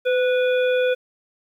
harmonic tone with a mistuned harmonic, 491.3 Hz, B4, 9 cents flat, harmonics 1 / 3 / 5 / 7, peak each -17 / -27 / -31 / -34 dBFS, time 0.05-0.95 s, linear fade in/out 20 ms, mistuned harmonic 1, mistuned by +47 cents, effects 9-bit

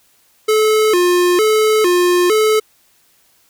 square tone with vibrato, 392 Hz, G4, in tune, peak -11 dBFS, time 0.48-2.6 s, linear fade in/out 10 ms, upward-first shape square, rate 1.1 Hz, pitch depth 170 cents each way, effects white hiss -55 dBFS RMS until 3.49 s

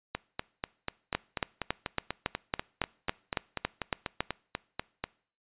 two click trains, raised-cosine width 0.3 ms, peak -11 / -15 dBFS, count 12 / 21, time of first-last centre 1.15-4.206 / 0.15-5.04 s, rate 3.6 / 4.09 Hz, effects noise-tail reverb RT60 0.5 s tail -23 dB re dry + resampled to 8000 Hz

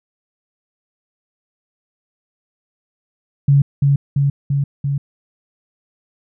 sine tone with echo, 140.4 Hz, C#3, 22 cents sharp, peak -8 dBFS, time 3.48-3.62 s, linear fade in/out 5 ms, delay 340 ms, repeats 4, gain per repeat -2 dB, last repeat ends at 4.98 s, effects none

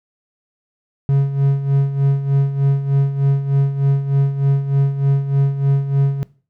triangle tone with tremolo, 138.59 Hz, C#3, in tune, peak -8 dBFS, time 1.09-6.23 s, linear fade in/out 0 ms, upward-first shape sine, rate 3.3 Hz, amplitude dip 70%, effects noise-tail reverb RT60 0.4 s tail -21 dB re dry

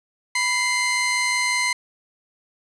sawtooth tone pair together, 989.7 / 2085 Hz, B5 / C7, +3 / -7 cents, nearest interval octave + minor second, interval 1290 cents, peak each -22 / -17 dBFS, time 0.35-1.73 s, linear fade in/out 5 ms, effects resampled to 24000 Hz

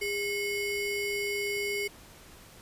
square ring-modulated tone, 1289 Hz, E6, 39 cents flat, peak -27 dBFS, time 0.01-1.88 s, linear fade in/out 10 ms, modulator 882 Hz, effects pink hiss -52 dBFS RMS until 2.61 s + resampled to 32000 Hz

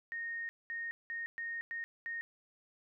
sine tone bursts at uneven times, 1852 Hz, A#6, 12 cents flat, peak -37 dBFS, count 6, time 0.12-0.49 / 0.7-0.91 / 1.1-1.26 / 1.38-1.61 / 1.71-1.84 / 2.06-2.21 s, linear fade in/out 0 ms, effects none

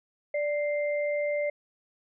sine tone pair together, 587.3 / 2093 Hz, D5 / C7, 0 / 0 cents, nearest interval octave + minor seventh, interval 2200 cents, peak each -26 / -35 dBFS, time 0.34-1.5 s, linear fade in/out 5 ms, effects none

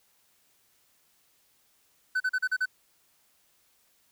triangle tone bursts, 1511 Hz, F#6, 36 cents sharp, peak -22 dBFS, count 6, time 2.15-2.658 s, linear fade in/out 10 ms, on 53 ms, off 38 ms, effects white hiss -67 dBFS RMS until 4.11 s

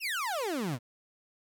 30% pulse exponential sweep, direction down, 2864 to 110 Hz, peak -28 dBFS, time 0-0.79 s, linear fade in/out 50 ms, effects none

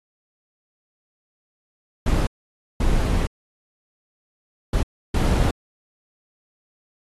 brown noise bursts at uneven times, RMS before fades -19 dBFS, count 4, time 2.06-2.27 / 2.8-3.27 / 4.73-4.83 / 5.14-5.51 s, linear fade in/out 5 ms, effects AAC 32 kbps

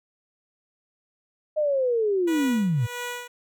sine linear sweep, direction down, 622.3 to 104.4 Hz, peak -20 dBFS, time 1.56-2.87 s, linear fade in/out 20 ms
10% pulse tone with tremolo, 487.4 Hz, B4, 23 cents flat, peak -21 dBFS, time 2.27-3.28 s, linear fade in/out 10 ms, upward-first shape sine, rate 1.6 Hz, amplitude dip 90%
effects none

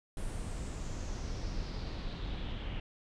brown noise with low-pass filter sweep, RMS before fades -38 dBFS, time 0.17-2.8 s, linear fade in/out 2 ms, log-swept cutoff 9800 to 2900 Hz, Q 4, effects none

